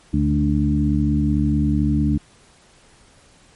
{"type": "harmonic tone with a mistuned harmonic", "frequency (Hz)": 73.42, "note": "D2", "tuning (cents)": 0, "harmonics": [1, 2, 3, 4], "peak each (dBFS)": [-21, -21, -21, -21], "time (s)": [0.13, 2.18], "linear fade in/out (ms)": 10, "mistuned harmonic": 3, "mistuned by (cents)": -19, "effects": ["pink hiss -52 dBFS RMS until 3.55 s", "MP3 48 kbps"]}